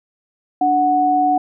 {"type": "tone pair together", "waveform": "sine", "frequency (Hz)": [293.7, 739.1], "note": ["D4", "F#5"], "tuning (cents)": [0, -2], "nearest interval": "octave + major third", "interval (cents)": 1598, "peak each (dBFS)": [-20, -13], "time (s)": [0.61, 1.38], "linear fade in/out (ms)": 5, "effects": []}